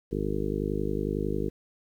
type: harmonic tone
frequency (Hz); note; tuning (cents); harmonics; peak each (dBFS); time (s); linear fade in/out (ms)
51; G#1; -31; 1 / 2 / 3 / 4 / 5 / 6 / 7 / 8 / 9; -34 / -38 / -35 / -35 / -39 / -35 / -35 / -34 / -36; 0.11-1.5; 20
effects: 10-bit